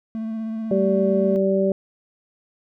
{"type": "tone with vibrato", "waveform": "triangle", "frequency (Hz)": 222, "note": "A3", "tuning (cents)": 16, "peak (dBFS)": -23, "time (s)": [0.15, 1.36], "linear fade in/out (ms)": 0, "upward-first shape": "sine", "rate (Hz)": 16, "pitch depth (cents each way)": 19}
{"type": "harmonic tone", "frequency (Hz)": 193.6, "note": "G3", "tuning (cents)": -21, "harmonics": [1, 2, 3], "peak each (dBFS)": [-21, -21, -21], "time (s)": [0.71, 1.72], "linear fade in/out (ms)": 2}
{"effects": []}